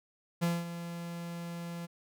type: tone with ADSR envelope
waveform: 45% pulse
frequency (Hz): 170.8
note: F3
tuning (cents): -38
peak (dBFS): -26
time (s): 0.41-1.87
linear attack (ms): 22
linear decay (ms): 210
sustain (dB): -12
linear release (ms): 23
effects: none